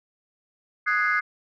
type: chord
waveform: sine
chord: Ab dominant seventh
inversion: second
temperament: equal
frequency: 1244.5 / 1480 / 1661.2 / 2093 Hz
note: Eb6 / Gb6 / Ab6 / C7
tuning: 0 / 0 / 0 / 0 cents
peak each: -25 dBFS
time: 0.86-1.21 s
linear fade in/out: 20 ms
effects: tanh soft clip ceiling -13 dBFS